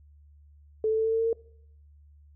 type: tone with pitch steps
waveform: sine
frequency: 436.7 / 440 / 443.3 / 446.6 / 450 / 453.4 / 456.8 Hz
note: A4 / A4 / A4 / A4 / A4 / A#4 / A#4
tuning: -13 / 0 / +13 / +26 / +39 / -48 / -35 cents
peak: -22 dBFS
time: 0.84-1.33 s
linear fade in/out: 2 ms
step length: 70 ms
effects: noise-tail reverb RT60 0.7 s tail -23 dB re dry + added 73 Hz sine -52 dBFS peak until 2.35 s